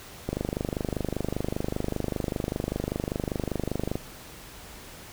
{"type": "click train", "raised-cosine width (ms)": 2, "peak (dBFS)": -14, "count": 93, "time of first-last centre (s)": [0.29, 3.955], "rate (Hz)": 25.1, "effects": ["pink hiss -45 dBFS RMS until 5.12 s"]}